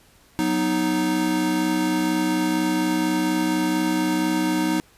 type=chord; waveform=square; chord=B major; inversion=second; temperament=equal; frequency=185 / 246.9 / 311.1 Hz; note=F#3 / B3 / D#4; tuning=0 / 0 / 0 cents; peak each=-28 / -28 / -22 dBFS; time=0.39-4.8 s; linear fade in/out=0 ms; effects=pink hiss -55 dBFS RMS until 4.97 s + resampled to 32000 Hz